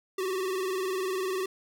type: tone with vibrato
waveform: square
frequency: 376.4 Hz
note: F#4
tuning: 30 cents sharp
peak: -29 dBFS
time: 0.18-1.46 s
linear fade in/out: 5 ms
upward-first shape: square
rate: 20 Hz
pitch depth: 57 cents each way
effects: none